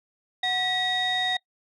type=tone cluster; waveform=sine; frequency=739 / 1932 / 3731 Hz; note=F#5 / B6 / A#7; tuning=-2 / -39 / +1 cents; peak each=-27 / -27 / -24 dBFS; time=0.43-1.37 s; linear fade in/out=5 ms; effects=noise-tail reverb RT60 0.1 s tail -25 dB re dry + tanh soft clip ceiling -18 dBFS